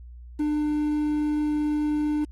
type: tone with quantisation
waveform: triangle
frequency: 299.6 Hz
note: D4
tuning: 35 cents sharp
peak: -20 dBFS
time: 0.39-2.25 s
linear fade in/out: 10 ms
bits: 8
effects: added 60 Hz sine -40 dBFS peak until 2.31 s + AAC 32 kbps